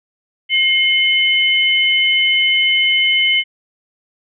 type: tone pair together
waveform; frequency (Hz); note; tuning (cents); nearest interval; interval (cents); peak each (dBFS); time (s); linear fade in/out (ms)
sine; 2138 / 3024; C7 / F#7; +37 / +37; tritone; 600; -14; 0.49-3.44; 50
effects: none